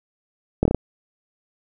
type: slowing click train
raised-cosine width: 2 ms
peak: -4 dBFS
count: 5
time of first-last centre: 0.63-0.747 s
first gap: 23 ms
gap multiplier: 1.16
effects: none